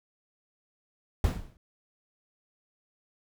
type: noise with exponential decay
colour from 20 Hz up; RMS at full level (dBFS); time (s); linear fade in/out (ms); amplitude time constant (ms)
brown; -21; 1.24-1.57; 2; 71
effects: none